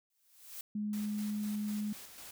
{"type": "noise with exponential growth", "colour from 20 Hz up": "blue", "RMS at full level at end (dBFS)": -42, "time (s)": [0.1, 0.61], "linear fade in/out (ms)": 2, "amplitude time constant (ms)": 110}
{"type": "tone", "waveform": "sine", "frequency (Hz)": 209.6, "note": "G#3", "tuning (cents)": 16, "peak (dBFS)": -33, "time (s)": [0.75, 1.93], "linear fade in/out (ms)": 5}
{"type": "noise with tremolo", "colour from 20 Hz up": "white", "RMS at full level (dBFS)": -49, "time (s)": [0.93, 2.31], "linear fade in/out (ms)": 2, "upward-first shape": "square", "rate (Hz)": 4, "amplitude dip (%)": 40}
{"effects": []}